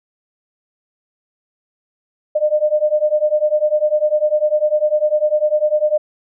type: beating tone pair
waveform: sine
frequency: 601 / 611 Hz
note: D5 / D#5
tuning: +40 / -32 cents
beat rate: 10 Hz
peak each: -16 dBFS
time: 2.35-5.98 s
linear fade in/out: 10 ms
effects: none